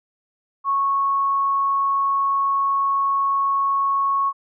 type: tone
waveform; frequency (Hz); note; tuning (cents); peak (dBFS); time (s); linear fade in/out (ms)
sine; 1103; C#6; -9; -17; 0.64-4.33; 50
effects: none